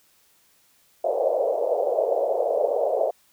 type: band-pass noise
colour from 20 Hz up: white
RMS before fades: -23 dBFS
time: 1.04-3.11 s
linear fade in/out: 5 ms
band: 460 to 660 Hz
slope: 48 dB/octave
effects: white hiss -61 dBFS RMS until 3.32 s